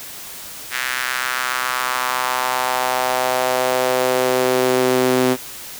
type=tone with high-pass filter sweep; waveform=sawtooth; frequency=127.6 Hz; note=C3; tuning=43 cents flat; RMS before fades=-19 dBFS; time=0.7-5.37 s; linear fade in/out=50 ms; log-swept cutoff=1800 to 300 Hz; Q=2.2; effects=white hiss -34 dBFS RMS until 5.79 s